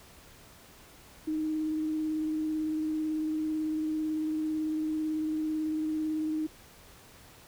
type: tone with vibrato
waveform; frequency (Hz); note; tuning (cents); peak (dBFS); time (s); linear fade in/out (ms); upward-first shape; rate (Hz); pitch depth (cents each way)
sine; 311.1; D#4; 0; -28; 1.27-6.47; 10; sine; 18; 15
effects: pink hiss -54 dBFS RMS until 7.47 s